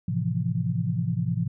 sine chord, F major seventh, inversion first, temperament equal, 110 / 130.81 / 164.81 / 174.61 Hz, A2 / C3 / E3 / F3, 0 / 0 / 0 / 0 cents, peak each -29 dBFS, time 0.08-1.48 s, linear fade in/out 5 ms, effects none

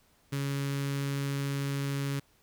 sawtooth tone with notch filter, 139.5 Hz, C#3, 11 cents sharp, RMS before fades -32 dBFS, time 0.32-2.2 s, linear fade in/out 10 ms, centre 720 Hz, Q 0.94, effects pink hiss -66 dBFS RMS until 2.42 s

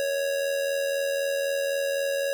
square tone with amplitude modulation, 554.4 Hz, C#5, in tune, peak -23 dBFS, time 0-2.33 s, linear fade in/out 0 ms, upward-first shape sine, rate 83.9 Hz, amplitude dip 50%, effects none

